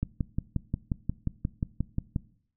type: click train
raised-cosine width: 5 ms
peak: -15 dBFS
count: 13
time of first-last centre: 0.03-2.161 s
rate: 5.63 Hz
effects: noise-tail reverb RT60 0.6 s tail -20 dB re dry